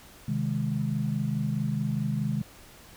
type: chord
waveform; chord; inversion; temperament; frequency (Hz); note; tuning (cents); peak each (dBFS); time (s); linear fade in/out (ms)
sine; Ab major; first; equal; 130.81 / 155.56 / 207.7; C3 / Eb3 / Ab3; 0 / 0 / 0; -30; 0.28-2.42; 5
effects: pink hiss -51 dBFS RMS until 2.96 s